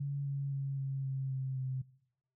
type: tone with pitch steps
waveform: sine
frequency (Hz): 141 / 139.22 / 137.46 / 135.73 / 134.01 / 132.32 / 130.65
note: C#3 / C#3 / C#3 / C#3 / C3 / C3 / C3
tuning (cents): +30 / +8 / -14 / -36 / +42 / +20 / -2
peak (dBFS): -33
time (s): 0-1.82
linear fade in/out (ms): 10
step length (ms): 260
effects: noise-tail reverb RT60 0.8 s tail -22 dB re dry